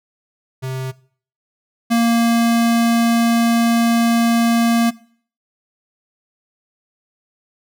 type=tone pair in turn; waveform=square; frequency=130.81 / 232.4 Hz; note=C3 / A#3; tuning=0 / -5 cents; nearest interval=minor seventh; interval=995 cents; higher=second; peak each=-23 / -13 dBFS; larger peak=second; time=0.62-0.92 / 1.9-4.91 s; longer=second; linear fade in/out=20 ms; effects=noise-tail reverb RT60 0.5 s tail -20 dB re dry